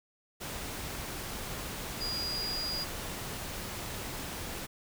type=tone in noise; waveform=sine; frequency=4864 Hz; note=D#8; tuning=40 cents flat; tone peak=-33 dBFS; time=2-2.85 s; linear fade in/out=20 ms; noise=pink; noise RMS=-39 dBFS; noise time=0.4-4.67 s; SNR=+3 dB; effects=none